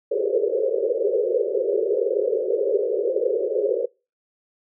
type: band-pass noise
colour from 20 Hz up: pink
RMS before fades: -22 dBFS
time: 0.11-3.86 s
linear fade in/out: 10 ms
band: 380 to 550 Hz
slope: 96 dB/octave
effects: noise-tail reverb RT60 0.3 s tail -25 dB re dry